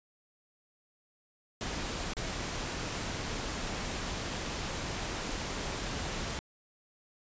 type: noise with dropouts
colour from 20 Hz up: pink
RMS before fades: -36 dBFS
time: 1.61-6.39 s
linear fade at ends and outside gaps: 0 ms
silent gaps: 2.135-2.168 s
effects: resampled to 16000 Hz